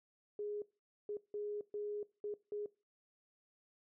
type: tone bursts at uneven times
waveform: sine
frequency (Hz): 415.3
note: G#4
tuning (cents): 0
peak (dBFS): -38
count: 6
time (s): 0.39-0.62 / 1.09-1.17 / 1.34-1.61 / 1.74-2.03 / 2.24-2.34 / 2.52-2.66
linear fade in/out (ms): 2
effects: noise-tail reverb RT60 0.3 s tail -21 dB re dry